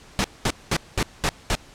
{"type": "noise bursts", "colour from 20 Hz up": "pink", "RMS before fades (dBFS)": -21, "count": 6, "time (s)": [0.19, 1.552], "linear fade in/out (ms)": 0, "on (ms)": 52, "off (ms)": 210, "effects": ["pink hiss -48 dBFS RMS until 1.74 s", "low-pass 8000 Hz 12 dB/octave"]}